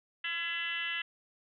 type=tone with frequency modulation; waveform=sine; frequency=2349 Hz; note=D7; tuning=in tune; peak=-32 dBFS; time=0.24-1.02 s; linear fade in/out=5 ms; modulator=332 Hz; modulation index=2.5; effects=none